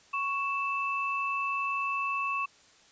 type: tone pair together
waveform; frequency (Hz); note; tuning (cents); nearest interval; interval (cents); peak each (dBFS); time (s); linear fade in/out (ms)
sine; 1108.7 / 2641; C#6 / E7; 0 / +3; octave + minor third; 1503; -30 / -32; 0.13-2.46; 10
effects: white hiss -59 dBFS RMS until 2.91 s + resampled to 16000 Hz